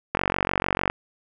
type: click train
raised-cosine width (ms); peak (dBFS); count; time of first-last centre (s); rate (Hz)
0.5; -6; 36; 0.15-0.899; 46.7
effects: none